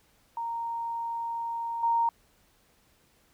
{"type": "tone with level steps", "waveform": "sine", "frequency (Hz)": 928, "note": "A#5", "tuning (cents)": -8, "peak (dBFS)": [-30, -22], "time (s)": [0.37, 2.09], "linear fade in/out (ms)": 2, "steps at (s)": 1.83, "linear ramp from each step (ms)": 5, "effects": ["pink hiss -65 dBFS RMS until 3.33 s"]}